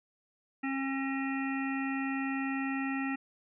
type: harmonic tone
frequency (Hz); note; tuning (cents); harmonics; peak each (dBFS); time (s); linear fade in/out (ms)
270; C#4; -45; 1 / 3 / 5 / 7 / 9 / 10; -32 / -41 / -43 / -39 / -44 / -45; 0.63-3.16; 10
effects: none